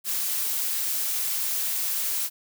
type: noise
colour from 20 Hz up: blue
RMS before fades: -27 dBFS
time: 0.04-2.3 s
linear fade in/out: 50 ms
effects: none